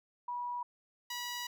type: tone pair in turn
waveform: sine / 10% pulse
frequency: 972 / 972 Hz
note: B5 / B5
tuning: -28 / -28 cents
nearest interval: unison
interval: 0 cents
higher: neither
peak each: -35 / -29 dBFS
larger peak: second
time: 0.28-0.63 / 1.1-1.47 s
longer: second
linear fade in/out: 5 ms
effects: none